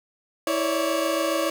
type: tone cluster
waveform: 30% pulse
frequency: 326.8 / 552 / 579 Hz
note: E4 / C#5 / D5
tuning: -15 / -7 / -25 cents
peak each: -24 dBFS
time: 0.47-1.5 s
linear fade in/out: 2 ms
effects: none